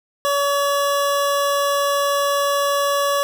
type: tone pair together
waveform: square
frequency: 566.5 / 1133 Hz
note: C#5 / C#6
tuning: +37 / +37 cents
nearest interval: octave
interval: 1200 cents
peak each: -20 / -21 dBFS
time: 0.25-3.23 s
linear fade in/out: 0 ms
effects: none